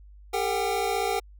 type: tone cluster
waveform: square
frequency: 399.8 / 456.1 / 745 / 800 Hz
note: G4 / A#4 / F#5 / G5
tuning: +34 / -38 / +12 / +35 cents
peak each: -31 dBFS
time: 0.33-1.2 s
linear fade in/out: 10 ms
effects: added 50 Hz sine -46 dBFS peak until 1.39 s